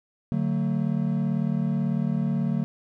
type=chord; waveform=triangle; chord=D major; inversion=none; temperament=equal with one note detuned; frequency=146.83 / 185 / 224.9 Hz; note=D3 / F#3 / A3; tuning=0 / 0 / +38 cents; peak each=-25 dBFS; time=0.32-2.64 s; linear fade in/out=0 ms; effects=none